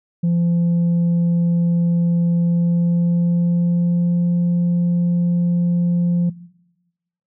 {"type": "tone with pitch glide", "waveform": "sine", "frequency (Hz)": [171.3, 173.99], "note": ["F3", "F3"], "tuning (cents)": [-33, -6], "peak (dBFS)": -12, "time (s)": [0.23, 6.3], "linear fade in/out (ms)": 10, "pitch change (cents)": 27, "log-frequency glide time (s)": [2.36, 4.27], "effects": ["noise-tail reverb RT60 1.0 s tail -21 dB re dry", "tanh soft clip ceiling -13 dBFS"]}